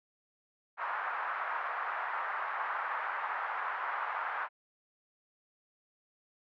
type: band-pass noise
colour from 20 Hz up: pink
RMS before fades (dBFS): -36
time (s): 0.77-4.49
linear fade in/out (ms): 50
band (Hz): 890 to 1600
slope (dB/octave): 24
effects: none